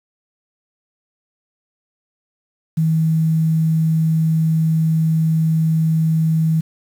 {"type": "tone with quantisation", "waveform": "sine", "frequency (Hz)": 160, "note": "D#3", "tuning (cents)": 49, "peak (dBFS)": -13, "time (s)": [2.77, 6.61], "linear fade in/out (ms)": 10, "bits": 7, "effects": []}